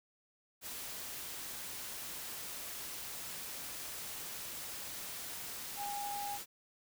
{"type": "tone in noise", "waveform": "sine", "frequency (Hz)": 815, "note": "G#5", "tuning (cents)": -33, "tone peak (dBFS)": -38, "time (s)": [5.76, 6.39], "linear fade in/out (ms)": 50, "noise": "white", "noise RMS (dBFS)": -44, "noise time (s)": [0.61, 6.46], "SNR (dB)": 3, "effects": []}